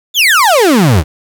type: exponential sweep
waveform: 35% pulse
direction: down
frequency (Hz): 3664 to 69.3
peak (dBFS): -4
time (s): 0.14-1.04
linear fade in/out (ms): 50
effects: 7-bit